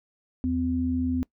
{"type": "tone pair together", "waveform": "sine", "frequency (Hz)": [80.41, 255.3], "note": ["E2", "C4"], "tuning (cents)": [-42, -42], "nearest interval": "octave + minor sixth", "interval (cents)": 2000, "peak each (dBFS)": [-30, -24], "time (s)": [0.44, 1.23], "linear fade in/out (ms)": 0, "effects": ["noise-tail reverb RT60 0.1 s tail -22 dB re dry"]}